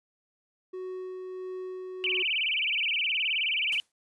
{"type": "tone with tremolo", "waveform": "triangle", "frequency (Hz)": 370.8, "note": "F#4", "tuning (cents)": 4, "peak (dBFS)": -32, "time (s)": [0.73, 2.23], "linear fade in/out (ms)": 10, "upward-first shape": "sine", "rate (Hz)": 1.5, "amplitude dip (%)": 25}
{"type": "tone with vibrato", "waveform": "sine", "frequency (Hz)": 2656, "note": "E7", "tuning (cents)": 12, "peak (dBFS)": -25, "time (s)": [2.04, 3.8], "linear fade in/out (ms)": 0, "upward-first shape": "sine", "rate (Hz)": 19, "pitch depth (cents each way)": 270}
{"type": "noise with exponential decay", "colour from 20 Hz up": "white", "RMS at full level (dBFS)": -42, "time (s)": [3.72, 3.92], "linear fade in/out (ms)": 2, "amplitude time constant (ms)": 43}
{"effects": ["resampled to 24000 Hz"]}